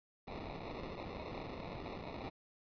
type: noise with sample-and-hold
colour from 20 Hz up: white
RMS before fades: -45 dBFS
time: 0.27-2.3 s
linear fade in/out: 10 ms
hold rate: 1575 Hz
effects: resampled to 11025 Hz